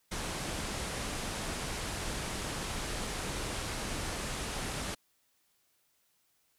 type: low-pass noise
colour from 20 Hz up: pink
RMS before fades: -37 dBFS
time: 0.11-4.95 s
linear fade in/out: 10 ms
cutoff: 11000 Hz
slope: 48 dB/octave
effects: white hiss -73 dBFS RMS until 6.58 s